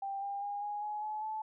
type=tone with pitch steps; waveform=sine; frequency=788 / 800.8 / 813.9 / 827.2 / 840.7 / 854.4 / 868.3 Hz; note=G5 / G5 / G#5 / G#5 / G#5 / G#5 / A5; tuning=+9 / +37 / -35 / -7 / +21 / +49 / -23 cents; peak=-35 dBFS; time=0.02-1.42 s; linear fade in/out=5 ms; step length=200 ms; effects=none